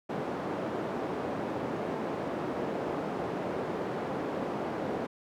white band-pass noise, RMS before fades -34 dBFS, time 0.09-5.07 s, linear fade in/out 10 ms, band 180 to 580 Hz, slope 12 dB/octave, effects none

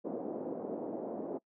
pink band-pass noise, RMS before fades -39 dBFS, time 0.04-1.39 s, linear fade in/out 20 ms, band 240 to 630 Hz, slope 24 dB/octave, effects noise-tail reverb RT60 0.1 s tail -23 dB re dry

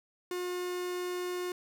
45% pulse tone, 359.1 Hz, F4, 48 cents sharp, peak -33 dBFS, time 0.31-1.52 s, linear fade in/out 2 ms, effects none

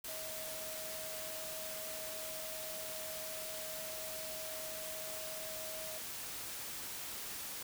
sine tone in noise, 633 Hz, D#5, 30 cents sharp, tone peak -47 dBFS, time 0.08-5.98 s, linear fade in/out 5 ms, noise white, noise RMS -44 dBFS, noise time 0.04-7.63 s, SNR -6 dB, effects none

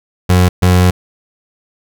30% pulse tone bursts at uneven times, 90.6 Hz, F#2, 36 cents flat, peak -4 dBFS, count 2, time 0.29-0.49 / 0.62-0.91 s, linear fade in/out 10 ms, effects none

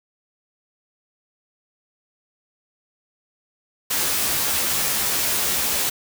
white noise with comb filter, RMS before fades -22 dBFS, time 3.9-5.9 s, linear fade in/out 10 ms, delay 14 ms, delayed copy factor +0.7, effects none

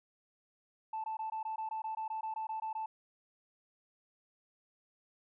sine tone bursts, 879 Hz, A5, 2 cents flat, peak -34 dBFS, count 15, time 0.93-2.86 s, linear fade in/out 5 ms, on 110 ms, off 20 ms, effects tanh soft clip ceiling -32 dBFS

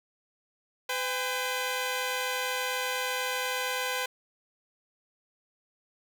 10% pulse tone pair together, 506.5 / 804 Hz, B4 / G5, +44 / +44 cents, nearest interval minor sixth, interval 800 cents, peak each -22 / -26 dBFS, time 0.89-4.06 s, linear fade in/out 5 ms, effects none

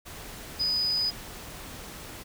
sine tone in noise, 4978 Hz, D#8, in tune, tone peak -24 dBFS, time 0.59-1.11 s, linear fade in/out 20 ms, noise pink, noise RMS -42 dBFS, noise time 0.05-2.24 s, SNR +15 dB, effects none

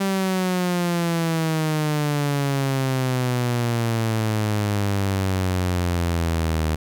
sawtooth exponential sweep, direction down, 196 to 77.78 Hz, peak -16 dBFS, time 0-6.76 s, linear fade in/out 10 ms, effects none

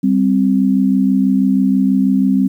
sine tone pair together, 195.72 / 261.9 Hz, G3 / C4, -2 / +2 cents, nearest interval perfect fourth, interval 504 cents, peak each -13 dBFS, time 0.03-2.48 s, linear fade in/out 10 ms, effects 8-bit

